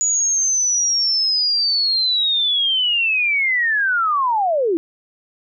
sine linear sweep, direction down, 6880 to 311.1 Hz, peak -15 dBFS, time 0.01-4.77 s, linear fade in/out 0 ms, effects none

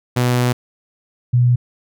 sawtooth / sine tone pair in turn, 123.4 / 122.55 Hz, B2 / B2, -1 / -13 cents, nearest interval unison, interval 12 cents, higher first, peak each -10 dBFS, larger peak neither, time 0.16-0.53 / 1.33-1.56 s, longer first, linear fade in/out 10 ms, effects none

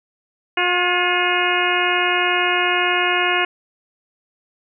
harmonic tone with a mistuned harmonic, 357.9 Hz, F4, 42 cents sharp, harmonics 1 / 2 / 3 / 4 / 5 / 6 / 7 / 8, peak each -24 / -24 / -24 / -24 / -24 / -24 / -24 / -24 dBFS, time 0.57-3.45 s, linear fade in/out 5 ms, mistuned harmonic 5, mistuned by -54 cents, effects none

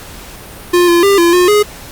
square tone with pitch steps, 352.6 / 343.9 / 398.3 / 341.9 / 358.3 / 416.8 Hz, F4 / F4 / G4 / F4 / F4 / G#4, +17 / -27 / +28 / -37 / +44 / +6 cents, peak -7 dBFS, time 0.73-1.63 s, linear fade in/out 10 ms, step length 150 ms, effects pink hiss -32 dBFS RMS until 1.91 s + Opus 48 kbps

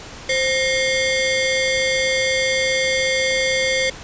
sawtooth ring-modulated tone, 1332 Hz, E6, 18 cents sharp, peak -10 dBFS, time 0.29-3.9 s, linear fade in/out 5 ms, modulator 808 Hz, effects pink hiss -36 dBFS RMS until 4.03 s + resampled to 16000 Hz

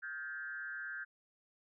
sine tone with frequency modulation, 1568 Hz, G6, in tune, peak -40 dBFS, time 0.02-1.05 s, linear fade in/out 20 ms, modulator 140 Hz, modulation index 1, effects none

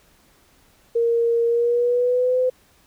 sine tone with pitch glide, 466.2 to 508.4 Hz, A#4 to C5, 0 to -50 cents, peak -16 dBFS, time 0.95-2.5 s, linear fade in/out 10 ms, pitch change +150 cents, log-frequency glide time 1.46-2.39 s, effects pink hiss -57 dBFS RMS until 2.86 s

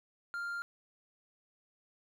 triangle tone, 1396.9 Hz, F6, in tune, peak -34 dBFS, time 0.34-0.62 s, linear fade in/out 0 ms, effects none

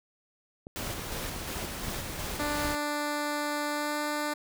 clicks, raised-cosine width 2 ms, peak -28 dBFS, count 8, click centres 0.669 / 0.9 / 0.994 / 1.363 / 1.57 / 1.647 / 1.882 / 1.989 s
pink noise with tremolo, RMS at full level -35 dBFS, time 0.76-2.75 s, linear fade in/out 0 ms, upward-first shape square, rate 2.8 Hz, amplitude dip 25%
10% pulse tone with pitch glide, 294.7 to 297.3 Hz, D4 to D4, +6 to +21 cents, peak -21 dBFS, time 2.39-4.34 s, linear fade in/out 10 ms, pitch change +15 cents, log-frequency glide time 3.71-3.97 s
effects none

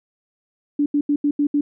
sine tone bursts at uneven times, 290.2 Hz, D4, 21 cents flat, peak -15 dBFS, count 6, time 0.79-0.86 / 0.94-1.01 / 1.09-1.16 / 1.24-1.31 / 1.39-1.47 / 1.54-1.61 s, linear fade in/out 5 ms, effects none

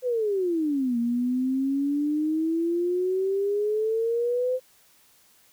sine exponential two-way sweep, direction down then up, 516 to 233.1 to 516 Hz, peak -22 dBFS, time 0.02-4.6 s, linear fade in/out 50 ms, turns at 0.98 s, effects white hiss -59 dBFS RMS until 5.52 s

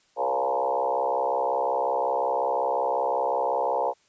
sine tone with frequency modulation, 698.5 Hz, F5, in tune, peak -22 dBFS, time 0.16-3.94 s, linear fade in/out 50 ms, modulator 65.5 Hz, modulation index 3.8, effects white hiss -64 dBFS RMS until 4.08 s + resampled to 16000 Hz

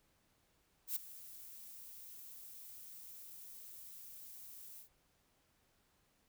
violet noise with ADSR envelope, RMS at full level -36 dBFS, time 0.87-4.89 s, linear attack 90 ms, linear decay 9 ms, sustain -17 dB, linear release 100 ms, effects pink hiss -75 dBFS RMS until 6.28 s

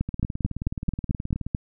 two click trains, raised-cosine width 5 ms, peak -17 / -11 dBFS, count 27 / 8, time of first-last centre 0.09-1.466 / 0.01-1.548 s, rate 18.9 / 4.55 Hz, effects none

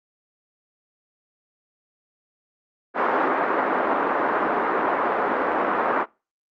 white band-pass noise, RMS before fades -22 dBFS, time 2.94-6.06 s, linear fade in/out 50 ms, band 260 to 1400 Hz, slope 24 dB/octave, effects noise-tail reverb RT60 0.3 s tail -24 dB re dry + Opus 48 kbps

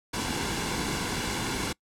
pink noise with comb filter, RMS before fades -30 dBFS, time 0.13-1.73 s, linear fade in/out 10 ms, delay 1.6 ms, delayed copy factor -0.55, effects noise-tail reverb RT60 0.1 s tail -24 dB re dry + low-pass 9000 Hz 12 dB/octave

